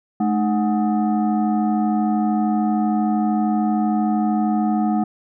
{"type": "tone with frequency modulation", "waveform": "sine", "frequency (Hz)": 214, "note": "A3", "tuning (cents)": -48, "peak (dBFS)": -16, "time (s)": [0.2, 5.04], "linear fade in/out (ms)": 5, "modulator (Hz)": 521, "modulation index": 0.93, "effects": []}